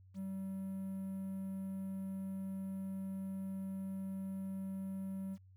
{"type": "tone with quantisation", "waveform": "triangle", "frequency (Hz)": 192.1, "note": "G3", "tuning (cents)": -35, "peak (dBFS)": -37, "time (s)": [0.14, 5.38], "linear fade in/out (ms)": 50, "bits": 11, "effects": ["added 94 Hz sine -58 dBFS peak until 5.56 s"]}